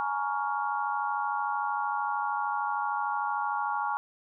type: chord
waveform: sine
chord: Bb minor seventh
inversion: third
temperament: just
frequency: 839.1 / 932.3 / 1118.8 / 1398.5 Hz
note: Ab5 / Bb5 / Db6 / F6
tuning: +18 / 0 / +16 / +2 cents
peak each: -31 / -34 / -33 / -35 dBFS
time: 0-3.97 s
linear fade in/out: 0 ms
effects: none